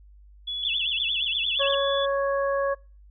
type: tone with pitch glide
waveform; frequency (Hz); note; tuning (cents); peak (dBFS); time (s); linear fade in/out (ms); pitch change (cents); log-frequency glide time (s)
sine; 3400 to 3434; G#7 to A7; +40 to -43; -28; 0.47-2.06; 10; +17; 1.42-1.86
type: tone with vibrato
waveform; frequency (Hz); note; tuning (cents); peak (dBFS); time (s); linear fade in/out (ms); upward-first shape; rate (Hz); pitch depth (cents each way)
sine; 3050; G7; -48; -25; 0.63-1.75; 5; sine; 8.6; 260
type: harmonic tone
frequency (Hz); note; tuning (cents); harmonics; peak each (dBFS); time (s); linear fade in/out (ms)
554.4; C#5; 0; 1 / 2 / 3; -23 / -29 / -33; 1.59-2.75; 20
effects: noise-tail reverb RT60 0.4 s tail -26 dB re dry + added 50 Hz sine -48 dBFS peak until 3.1 s